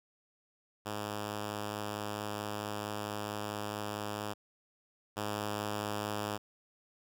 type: tone pair in turn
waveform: 5% pulse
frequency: 104.5 / 104.5 Hz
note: G#2 / G#2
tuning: +11 / +11 cents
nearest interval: unison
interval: 0 cents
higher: neither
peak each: -25 / -23 dBFS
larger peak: second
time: 0.85-4.34 / 5.16-6.38 s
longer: first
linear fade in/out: 20 ms
effects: none